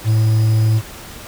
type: tone with quantisation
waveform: triangle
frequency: 110 Hz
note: A2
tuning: in tune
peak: -9 dBFS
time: 0.04-0.82 s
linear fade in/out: 50 ms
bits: 6
effects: pink hiss -35 dBFS RMS until 1.27 s